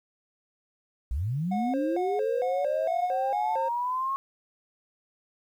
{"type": "linear sweep", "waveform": "sine", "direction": "up", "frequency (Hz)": [54, 1095], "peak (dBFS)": -26, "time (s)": [1.11, 4.16], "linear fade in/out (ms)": 0}
{"type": "tone with vibrato", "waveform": "triangle", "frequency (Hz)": 622.3, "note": "D#5", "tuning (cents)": 0, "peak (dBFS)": -27, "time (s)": [1.51, 3.69], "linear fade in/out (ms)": 10, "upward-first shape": "square", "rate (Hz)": 2.2, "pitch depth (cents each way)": 270}
{"effects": ["10-bit"]}